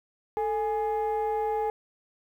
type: tone pair together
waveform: sine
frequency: 440 / 830.6 Hz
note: A4 / G#5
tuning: 0 / 0 cents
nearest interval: major seventh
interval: 1100 cents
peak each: -26 dBFS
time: 0.37-1.7 s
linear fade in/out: 0 ms
effects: tanh soft clip ceiling -22 dBFS + 10-bit